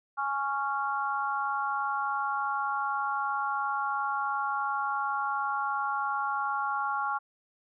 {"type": "chord", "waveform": "sine", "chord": "Db major", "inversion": "second", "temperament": "just", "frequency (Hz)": [831.5, 1108.7, 1385.9], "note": ["Ab5", "Db6", "F6"], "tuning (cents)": [2, 0, -14], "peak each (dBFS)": -32, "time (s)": [0.17, 7.19], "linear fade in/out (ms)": 20, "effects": []}